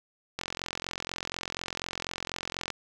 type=click train; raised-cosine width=0.2 ms; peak=-15 dBFS; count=103; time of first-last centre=0.39-2.703 s; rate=44.1 Hz; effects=none